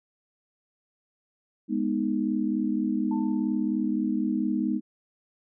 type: chord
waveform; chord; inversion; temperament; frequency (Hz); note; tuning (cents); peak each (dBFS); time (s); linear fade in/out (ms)
sine; G# minor; none; equal; 207.7 / 246.9 / 311.1; G#3 / B3 / D#4; 0 / 0 / 0; -28; 1.68-4.81; 50
type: tone with exponential decay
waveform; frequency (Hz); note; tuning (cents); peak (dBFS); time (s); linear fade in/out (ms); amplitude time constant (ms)
sine; 890; A5; +20; -34; 3.11-3.94; 5; 180
effects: none